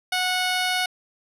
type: tone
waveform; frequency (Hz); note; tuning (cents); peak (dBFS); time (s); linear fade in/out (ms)
10% pulse; 734; F#5; -14; -13; 0.12-0.86; 5
effects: low-pass 11000 Hz 12 dB/octave